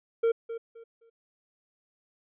triangle tone with echo, 458.8 Hz, A#4, 28 cents flat, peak -19 dBFS, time 0.23-0.32 s, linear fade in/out 10 ms, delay 260 ms, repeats 3, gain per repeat -12 dB, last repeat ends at 1.1 s, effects resampled to 8000 Hz

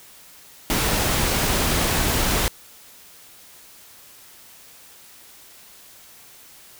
pink noise, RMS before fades -21 dBFS, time 0.7-2.48 s, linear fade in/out 0 ms, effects white hiss -47 dBFS RMS until 6.79 s

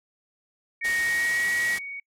sine tone, 2237 Hz, C#7, 15 cents sharp, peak -33 dBFS, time 0.81-2 s, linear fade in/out 5 ms
sine tone with pitch glide, 1864.7 to 1907.2 Hz, A#6 to A#6, 0 to +39 cents, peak -23 dBFS, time 0.81-1.79 s, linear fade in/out 50 ms, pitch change +39 cents, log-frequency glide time 0.99-1.45 s
white noise, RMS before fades -33 dBFS, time 0.84-1.79 s, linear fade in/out 10 ms
effects noise-tail reverb RT60 0.1 s tail -26 dB re dry + low-pass 10000 Hz 12 dB/octave

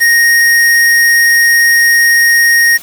square tone, 1864.7 Hz, A#6, in tune, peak -6 dBFS, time 0-2.78 s, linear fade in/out 20 ms, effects white hiss -32 dBFS RMS until 2.82 s

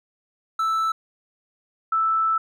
triangle / sine tone pair in turn, 1318.5 / 1318.5 Hz, E6 / E6, 0 / 0 cents, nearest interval unison, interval 0 cents, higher neither, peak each -18 dBFS, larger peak neither, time 0.59-0.92 / 1.92-2.38 s, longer second, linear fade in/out 5 ms, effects none

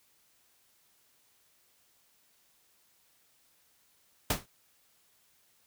pink noise with exponential decay, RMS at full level -23 dBFS, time 4.3-4.46 s, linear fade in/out 5 ms, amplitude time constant 33 ms, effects white hiss -68 dBFS RMS until 5.66 s

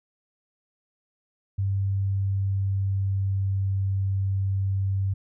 sine tone with pitch glide, 98 to 97.1 Hz, G2 to G2, 0 to -16 cents, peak -22 dBFS, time 1.58-5.14 s, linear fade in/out 10 ms, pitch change -16 cents, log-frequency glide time 1.74-3.8 s, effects none

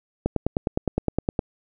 click train, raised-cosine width 2 ms, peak -8 dBFS, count 12, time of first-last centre 0.26-1.392 s, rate 9.72 Hz, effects none

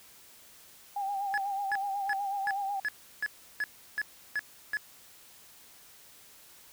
sine tone with vibrato, 795 Hz, G5, 24 cents sharp, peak -30 dBFS, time 0.96-2.8 s, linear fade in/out 5 ms, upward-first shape sine, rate 8.1 Hz, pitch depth 49 cents each way
triangle tone bursts, 1702 Hz, G#6, 42 cents sharp, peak -26 dBFS, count 10, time 1.34-4.77 s, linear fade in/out 0 ms, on 37 ms, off 340 ms
effects white hiss -55 dBFS RMS until 6.72 s

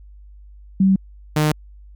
sine / sawtooth tone pair in turn, 192 / 152.39 Hz, G3 / D#3, -36 / -36 cents, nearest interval major third, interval 400 cents, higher first, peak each -11 dBFS, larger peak neither, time 0.8-0.96 / 1.36-1.52 s, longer neither, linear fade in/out 5 ms, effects added 50 Hz sine -40 dBFS peak until 1.95 s

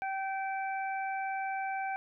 harmonic tone, 774 Hz, G5, 22 cents flat, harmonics 1 / 2 / 3, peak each -33 / -40 / -42 dBFS, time 0.02-1.96 s, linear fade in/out 0 ms, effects none

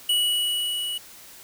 square tone with level ramp, 2933 Hz, F#7, 16 cents flat, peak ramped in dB -19 to -28 dBFS, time 0.09-0.98 s, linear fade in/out 5 ms, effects white hiss -46 dBFS RMS until 1.43 s

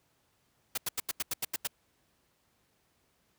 white noise bursts, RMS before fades -32 dBFS, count 9, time 0.75-1.673 s, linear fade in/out 5 ms, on 27 ms, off 85 ms, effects pink hiss -72 dBFS RMS until 3.38 s + high-pass 60 Hz 12 dB/octave

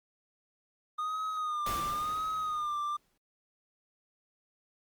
triangle tone with vibrato, 1225 Hz, D#6, 27 cents flat, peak -29 dBFS, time 0.98-2.97 s, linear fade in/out 10 ms, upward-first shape sine, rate 0.95 Hz, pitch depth 66 cents each way
pink noise with exponential decay, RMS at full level -36 dBFS, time 1.66-3.18 s, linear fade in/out 5 ms, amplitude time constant 330 ms
effects Opus 32 kbps

